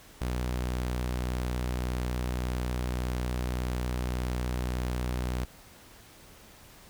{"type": "tone", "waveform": "sawtooth", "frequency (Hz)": 61.74, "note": "B1", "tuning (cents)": 0, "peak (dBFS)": -25, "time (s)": [0.21, 5.45], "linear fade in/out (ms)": 5, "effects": ["pink hiss -53 dBFS RMS until 6.89 s"]}